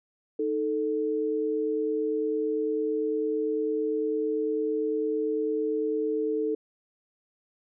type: tone pair together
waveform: sine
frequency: 311.1 / 440 Hz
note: D#4 / A4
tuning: 0 / 0 cents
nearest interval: tritone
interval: 600 cents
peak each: -30 / -26 dBFS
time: 0.39-6.55 s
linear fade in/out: 5 ms
effects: none